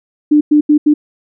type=tone bursts at uneven times; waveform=sine; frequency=298.2 Hz; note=D4; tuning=27 cents sharp; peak=-5 dBFS; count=4; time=0.31-0.41 / 0.51-0.61 / 0.69-0.78 / 0.86-0.94 s; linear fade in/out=10 ms; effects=none